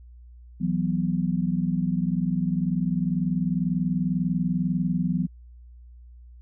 sine chord, E suspended second, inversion none, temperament equal, 164.81 / 185 / 246.9 Hz, E3 / F#3 / B3, 0 / 0 / 0 cents, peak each -26 / -25 / -29 dBFS, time 0.6-5.27 s, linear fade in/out 20 ms, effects added 60 Hz sine -44 dBFS peak until 6.41 s

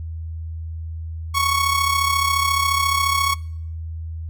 sawtooth tone with amplitude modulation, 1108.7 Hz, C#6, in tune, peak -11 dBFS, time 1.34-3.35 s, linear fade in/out 20 ms, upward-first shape sine, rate 34.3 Hz, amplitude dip 55%, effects noise-tail reverb RT60 0.7 s tail -25 dB re dry + added 81 Hz sine -27 dBFS peak until 4.29 s

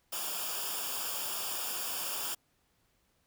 white noise with comb filter, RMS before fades -36 dBFS, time 0.12-2.35 s, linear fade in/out 10 ms, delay 0.49 ms, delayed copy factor -0.75, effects pink hiss -73 dBFS RMS until 3.26 s

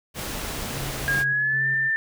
pink noise, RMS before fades -31 dBFS, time 0.14-1.25 s, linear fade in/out 50 ms
triangle tone with tremolo, 136.6 Hz, C#3, 25 cents flat, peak -29 dBFS, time 0.7-1.91 s, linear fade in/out 50 ms, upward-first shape square, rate 2.4 Hz, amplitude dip 45%
sine tone with pitch glide, 1628 to 1785.6 Hz, G#6 to A6, -35 to +25 cents, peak -20 dBFS, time 1.08-1.96 s, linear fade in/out 0 ms, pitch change +160 cents, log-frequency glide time 1.19-1.67 s
effects none

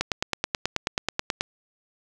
click train, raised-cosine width 0.2 ms, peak -6 dBFS, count 14, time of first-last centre 0.01-1.409 s, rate 9.29 Hz, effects none

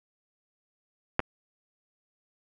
clicks, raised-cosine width 0.5 ms, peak -6 / -24 dBFS, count 2, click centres 1.194 / 1.202 s, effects none

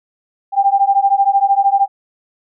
sine beating tone pair, 786 / 799 Hz, G5 / G5, +4 / +33 cents, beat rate 13 Hz, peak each -13 dBFS, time 0.52-1.88 s, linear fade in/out 50 ms, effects none

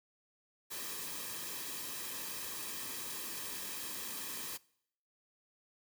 white noise with comb filter, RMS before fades -42 dBFS, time 0.7-4.58 s, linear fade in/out 20 ms, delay 1.4 ms, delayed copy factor -0.6, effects noise-tail reverb RT60 0.7 s tail -23 dB re dry

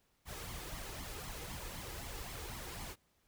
pink noise with flanger, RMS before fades -45 dBFS, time 0.25-2.96 s, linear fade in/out 50 ms, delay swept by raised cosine 0.93 to 2.43 ms, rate 3.9 Hz, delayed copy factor +0.6, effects pink hiss -75 dBFS RMS until 3.27 s

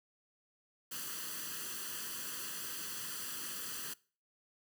white noise with comb filter, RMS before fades -42 dBFS, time 0.91-3.94 s, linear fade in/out 10 ms, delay 0.66 ms, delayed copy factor +0.75, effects noise-tail reverb RT60 0.4 s tail -22 dB re dry + high-pass 150 Hz 12 dB/octave

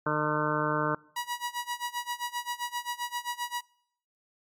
harmonic tone, 151.4 Hz, D#3, 47 cents flat, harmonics 1 / 2 / 3 / 4 / 6 / 7 / 8 / 9 / 10, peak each -34 / -34 / -34 / -34 / -34 / -34 / -34 / -34 / -34 dBFS, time 0.06-0.95 s, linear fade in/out 5 ms
sawtooth tone with tremolo, 966 Hz, B5, 39 cents flat, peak -25 dBFS, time 1.16-3.61 s, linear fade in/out 5 ms, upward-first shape sine, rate 7.6 Hz, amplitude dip 90%
effects noise-tail reverb RT60 0.7 s tail -24 dB re dry + MP3 64 kbps

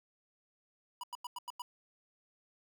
square tone bursts, 978 Hz, B5, 17 cents flat, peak -40 dBFS, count 6, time 1.01-1.62 s, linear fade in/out 2 ms, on 25 ms, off 92 ms, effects none

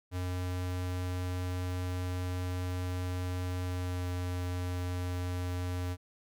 square tone with pitch glide, 90.5 to 89.72 Hz, F#2 to F2, -38 to +47 cents, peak -33 dBFS, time 0.11-5.97 s, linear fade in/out 50 ms, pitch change -15 cents, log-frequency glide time 3.64-4.05 s, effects none

